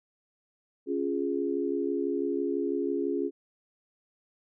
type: chord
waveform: sine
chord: Db major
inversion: none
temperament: equal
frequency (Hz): 277.2 / 349.2 / 415.3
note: Db4 / F4 / Ab4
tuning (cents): 0 / 0 / 0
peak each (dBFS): -31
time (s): 0.86-3.31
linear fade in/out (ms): 50
effects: none